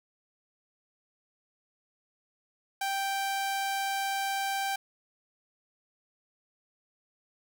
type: tone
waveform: sawtooth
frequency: 784 Hz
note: G5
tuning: in tune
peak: -25 dBFS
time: 2.81-4.76 s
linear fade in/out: 5 ms
effects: 9-bit